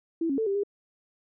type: tone with pitch steps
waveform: sine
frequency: 330.1 / 274 / 443.3 / 395.2 / 405.1 Hz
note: E4 / C#4 / A4 / G4 / G#4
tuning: +2 / -20 / +13 / +14 / -43 cents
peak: -24 dBFS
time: 0.21-0.635 s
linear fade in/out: 5 ms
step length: 85 ms
effects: none